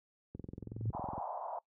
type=click train; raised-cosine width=3 ms; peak=-30 dBFS; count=19; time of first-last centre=0.35-1.179 s; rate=21.7 Hz
type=tone with exponential growth; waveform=sine; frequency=110.7 Hz; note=A2; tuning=11 cents sharp; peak=-28 dBFS; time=0.58-0.9 s; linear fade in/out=5 ms; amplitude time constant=68 ms
type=band-pass noise; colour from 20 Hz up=pink; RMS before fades=-41 dBFS; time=0.93-1.59 s; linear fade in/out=5 ms; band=640 to 980 Hz; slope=48 dB/octave
effects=noise-tail reverb RT60 0.1 s tail -21 dB re dry + high-pass 60 Hz 12 dB/octave